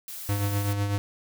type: noise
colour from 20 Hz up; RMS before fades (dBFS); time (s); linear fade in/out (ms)
blue; -38; 0.08-0.73; 2
type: tone with tremolo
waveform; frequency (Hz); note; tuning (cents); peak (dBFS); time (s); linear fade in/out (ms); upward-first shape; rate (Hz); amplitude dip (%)
square; 101.3; G#2; -43; -23; 0.29-0.98; 0; triangle; 8; 50
effects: none